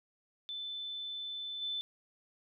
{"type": "tone with level steps", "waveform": "sine", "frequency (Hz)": 3520, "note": "A7", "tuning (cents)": 0, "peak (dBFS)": [-38, -34], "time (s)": [0.49, 1.81], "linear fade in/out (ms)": 0, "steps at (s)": 1.61, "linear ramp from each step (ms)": 20, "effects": []}